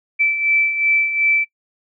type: beating tone pair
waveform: sine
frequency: 2321 / 2323.7 Hz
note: D7 / D7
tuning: -21 / -19 cents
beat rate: 2.7 Hz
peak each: -22 / -15 dBFS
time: 0.19-1.45 s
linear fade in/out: 20 ms
effects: noise-tail reverb RT60 0.1 s tail -23 dB re dry